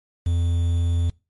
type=tone with quantisation; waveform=triangle; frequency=85.4 Hz; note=F2; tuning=38 cents flat; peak=-16 dBFS; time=0.26-1.1 s; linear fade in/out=5 ms; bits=7; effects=noise-tail reverb RT60 0.3 s tail -24 dB re dry + MP3 48 kbps

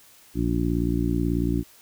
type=harmonic tone; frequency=58.27 Hz; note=A#1; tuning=in tune; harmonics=1 / 2 / 3 / 4 / 5 / 6; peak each=-27 / -29 / -28 / -31 / -26 / -31 dBFS; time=0.34-1.64 s; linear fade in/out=50 ms; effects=white hiss -53 dBFS RMS until 1.81 s

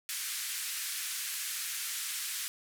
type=band-pass noise; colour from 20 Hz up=white; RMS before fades=-37 dBFS; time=0.09-2.48 s; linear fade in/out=0 ms; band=1500 to 13000 Hz; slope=24 dB/octave; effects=none

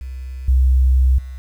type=tone with level steps; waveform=sine; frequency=64.7 Hz; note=C2; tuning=19 cents flat; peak=-26 / -9 / -28 dBFS; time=0.01-1.38 s; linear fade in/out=0 ms; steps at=0.48 / 1.18 s; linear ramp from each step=5 ms; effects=tanh soft clip ceiling -6 dBFS + 8-bit

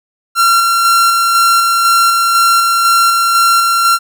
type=tone with tremolo; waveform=45% pulse; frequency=1368 Hz; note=F6; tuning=36 cents flat; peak=-7 dBFS; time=0.35-3.99 s; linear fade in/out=50 ms; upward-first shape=square; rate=2 Hz; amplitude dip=25%; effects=none

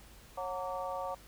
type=harmonic tone with a mistuned harmonic; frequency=183 Hz; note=F#3; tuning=19 cents flat; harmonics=3 / 4 / 5 / 6; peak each=-39 / -40 / -41 / -42 dBFS; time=0.37-1.15 s; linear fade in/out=10 ms; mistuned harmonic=6; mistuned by=+87 cents; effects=added 50 Hz sine -57 dBFS peak until 1.27 s + pink hiss -57 dBFS RMS until 1.27 s

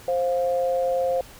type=tone pair together; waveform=sine; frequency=526 / 703 Hz; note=C5 / F5; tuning=+9 / +11 cents; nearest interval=perfect fourth; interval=502 cents; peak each=-21 / -27 dBFS; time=0.08-1.21 s; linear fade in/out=2 ms; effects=pink hiss -46 dBFS RMS until 1.39 s

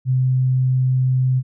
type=tone; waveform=sine; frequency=129 Hz; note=C3; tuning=24 cents flat; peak=-14 dBFS; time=0.05-1.43 s; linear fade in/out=50 ms; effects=none

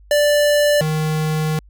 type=tone pair in turn; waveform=square; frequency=587.3 / 155.56 Hz; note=D5 / D#3; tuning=0 / 0 cents; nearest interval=octave + major seventh; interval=2300 cents; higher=first; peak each=-13 / -18 dBFS; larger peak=first; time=0.11-0.81 / 0.81-1.59 s; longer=second; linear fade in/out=2 ms; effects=added 50 Hz sine -43 dBFS peak until 1.69 s

